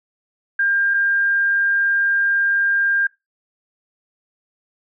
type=tone pair in turn; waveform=sine; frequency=1601 / 1601 Hz; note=G6 / G6; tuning=+36 / +36 cents; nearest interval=unison; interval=0 cents; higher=neither; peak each=-15 dBFS; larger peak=neither; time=0.59-0.94 / 0.94-3.07 s; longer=second; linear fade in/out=5 ms; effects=noise-tail reverb RT60 0.2 s tail -20 dB re dry